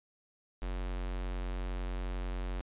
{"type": "tone with notch filter", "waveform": "square", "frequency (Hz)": 45.58, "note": "F#1", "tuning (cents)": -25, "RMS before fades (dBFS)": -36, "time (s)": [0.62, 2.61], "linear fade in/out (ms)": 0, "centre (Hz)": 110, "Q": 1, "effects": ["resampled to 8000 Hz"]}